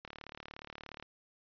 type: click train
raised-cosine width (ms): 0.3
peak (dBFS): -29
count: 37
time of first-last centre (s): 0.05-1.026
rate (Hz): 36.9
effects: resampled to 11025 Hz